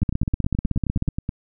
two click trains, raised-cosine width 5 ms, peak -12 / -9 dBFS, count 13 / 18, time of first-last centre 0.02-1.291 / 0.03-1.086 s, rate 9.44 / 16.1 Hz, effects none

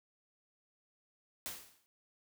white noise with exponential decay, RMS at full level -39 dBFS, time 1.46-1.86 s, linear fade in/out 0 ms, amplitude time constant 86 ms, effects none

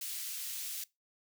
white high-pass noise, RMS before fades -40 dBFS, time 0.01-0.84 s, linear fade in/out 5 ms, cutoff 2800 Hz, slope 12 dB/octave, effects noise-tail reverb RT60 0.2 s tail -21 dB re dry

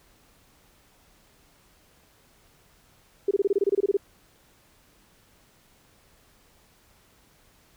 sine tone bursts, 398.3 Hz, G4, 28 cents sharp, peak -18 dBFS, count 13, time 3.28-3.97 s, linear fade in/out 5 ms, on 30 ms, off 25 ms, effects pink hiss -60 dBFS RMS until 7.76 s

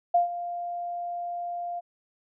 sine tone with ADSR envelope, 698.5 Hz, F5, in tune, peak -16 dBFS, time 0.14-1.81 s, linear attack 8 ms, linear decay 130 ms, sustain -14 dB, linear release 26 ms, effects none

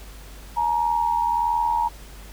sine tone pair together, 859 / 940.5 Hz, A5 / A#5, -42 / +15 cents, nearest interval major second, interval 157 cents, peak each -25 / -20 dBFS, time 0.56-1.89 s, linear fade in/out 20 ms, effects added 50 Hz sine -40 dBFS peak until 2.32 s + pink hiss -46 dBFS RMS until 2.32 s

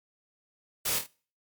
white noise with echo, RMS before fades -29 dBFS, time 0.85-0.99 s, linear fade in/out 10 ms, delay 26 ms, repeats 3, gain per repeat -6 dB, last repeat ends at 1.068 s, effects noise-tail reverb RT60 0.4 s tail -23 dB re dry + MP3 96 kbps

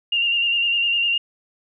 sine tone with vibrato, 2794 Hz, F7, in tune, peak -17 dBFS, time 0.12-1.18 s, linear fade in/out 5 ms, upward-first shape square, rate 9.9 Hz, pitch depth 25 cents each way, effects none

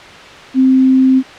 sine tone, 261.6 Hz, C4, in tune, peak -6 dBFS, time 0.54-1.23 s, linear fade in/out 50 ms, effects white hiss -33 dBFS RMS until 1.38 s + low-pass 3000 Hz 12 dB/octave

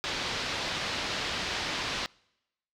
white low-pass noise, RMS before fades -33 dBFS, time 0.04-2.06 s, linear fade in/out 0 ms, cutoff 4700 Hz, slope 24 dB/octave, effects noise-tail reverb RT60 0.9 s tail -26 dB re dry

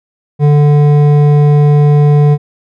sine tone with hard clipping, 146.83 Hz, D3, in tune, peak -6 dBFS, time 0.39-2.38 s, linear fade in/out 50 ms, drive 10 dB, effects none

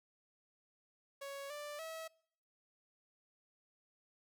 sawtooth tone with pitch steps, 556 / 589 / 646 Hz, C#5 / D5 / E5, +5 / +5 / -35 cents, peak -40 dBFS, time 1.21-2.08 s, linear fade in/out 10 ms, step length 290 ms, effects noise-tail reverb RT60 0.7 s tail -25 dB re dry

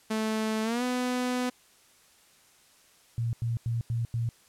sawtooth tone with pitch glide, 218.6 to 249.7 Hz, A3 to B3, -11 to +19 cents, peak -23 dBFS, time 0.1-1.5 s, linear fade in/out 10 ms, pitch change +230 cents, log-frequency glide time 0.63-0.83 s
sine tone bursts, 116.54 Hz, A#2, in tune, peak -26 dBFS, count 5, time 3.18-4.29 s, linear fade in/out 0 ms, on 150 ms, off 90 ms
effects white hiss -60 dBFS RMS until 4.48 s + low-pass 11000 Hz 12 dB/octave

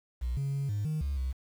sine tone with pitch steps, 60.8 / 138.4 / 139.2 / 103.3 / 154.7 / 70.1 / 65.1 Hz, B1 / C#3 / C#3 / G#2 / D#3 / C#2 / C2, -26 / -2 / +8 / -9 / -10 / +20 / -8 cents, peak -27 dBFS, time 0.21-1.33 s, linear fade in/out 20 ms, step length 160 ms, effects tanh soft clip ceiling -27 dBFS + 9-bit

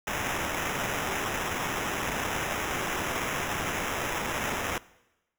violet noise with sample-and-hold, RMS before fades -31 dBFS, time 0.07-4.78 s, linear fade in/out 2 ms, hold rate 4410 Hz, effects noise-tail reverb RT60 1.0 s tail -21 dB re dry

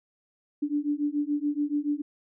sine beating tone pair, 289.2 / 296.2 Hz, D4 / D4, -27 / +15 cents, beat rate 7 Hz, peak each -28 / -28 dBFS, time 0.62-2.02 s, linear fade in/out 10 ms, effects none

